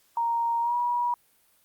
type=tone with pitch glide; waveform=sine; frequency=932.3 to 964.6 Hz; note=A#5 to B5; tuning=0 to -41 cents; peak=-23 dBFS; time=0.17-1.14 s; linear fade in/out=2 ms; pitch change=+59 cents; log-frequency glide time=0.61-0.75 s; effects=white hiss -64 dBFS RMS until 1.64 s + Opus 48 kbps